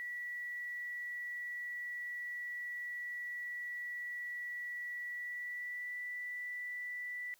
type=tone with pitch glide; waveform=sine; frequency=1946 to 1969.7 Hz; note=B6 to B6; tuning=-26 to -5 cents; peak=-39 dBFS; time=0-7.34 s; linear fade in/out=0 ms; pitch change=+21 cents; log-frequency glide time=5.1-5.98 s; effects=white hiss -68 dBFS RMS until 7.39 s